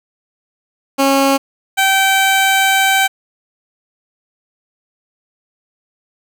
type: tone pair in turn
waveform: 15% pulse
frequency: 273.5 / 773.6 Hz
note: C#4 / G5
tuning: -23 / -23 cents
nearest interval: octave + tritone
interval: 1800 cents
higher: second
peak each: -4 dBFS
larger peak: neither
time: 0.98-1.38 / 1.77-3.08 s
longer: second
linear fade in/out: 20 ms
effects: none